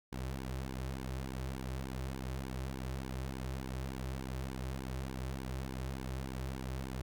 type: tone with flanger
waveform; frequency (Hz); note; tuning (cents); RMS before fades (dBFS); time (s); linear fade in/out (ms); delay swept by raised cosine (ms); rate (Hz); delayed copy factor
sawtooth; 65.41; C2; 0; -40; 0.12-7.02; 5; 1.5 to 4.3; 3.4; -1
effects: none